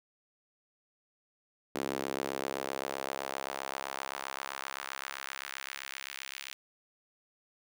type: tone with high-pass filter sweep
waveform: sawtooth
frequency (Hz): 67.7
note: C#2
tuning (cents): -40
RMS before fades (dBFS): -39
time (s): 1.75-6.53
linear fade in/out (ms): 0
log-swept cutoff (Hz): 320 to 2500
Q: 1.3
effects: none